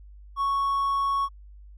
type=tone with hard clipping; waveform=triangle; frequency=1108.7 Hz; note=C#6; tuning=in tune; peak=-23 dBFS; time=0.36-1.29 s; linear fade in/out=50 ms; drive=5 dB; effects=added 50 Hz sine -44 dBFS peak until 1.77 s